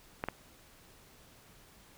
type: clicks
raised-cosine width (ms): 0.5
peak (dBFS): -18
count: 2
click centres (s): 0.239 / 0.286
effects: pink hiss -59 dBFS RMS until 1.97 s